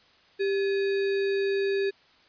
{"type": "tone with sample-and-hold", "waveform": "sine", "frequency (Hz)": 394.2, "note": "G4", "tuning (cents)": 10, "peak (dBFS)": -23, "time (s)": [0.39, 1.91], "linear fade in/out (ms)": 20, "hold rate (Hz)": 2100, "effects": ["white hiss -59 dBFS RMS until 2.28 s", "resampled to 11025 Hz"]}